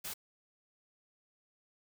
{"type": "noise", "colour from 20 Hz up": "white", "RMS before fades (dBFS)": -41, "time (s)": [0.04, 0.14], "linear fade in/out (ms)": 10, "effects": []}